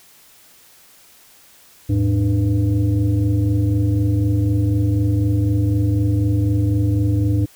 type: tone with frequency modulation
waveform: sine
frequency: 108 Hz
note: A2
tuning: 32 cents flat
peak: -14 dBFS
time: 1.89-7.46 s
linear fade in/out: 10 ms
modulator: 192 Hz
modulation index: 0.94
effects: white hiss -49 dBFS RMS until 7.55 s